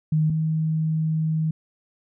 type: tone pair in turn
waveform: sine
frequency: 155.56 / 158.19 Hz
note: D#3 / D#3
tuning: 0 / +29 cents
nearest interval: unison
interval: 29 cents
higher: second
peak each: -17 / -20 dBFS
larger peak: first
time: 0.12-0.3 / 0.3-1.51 s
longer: second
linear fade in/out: 5 ms
effects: none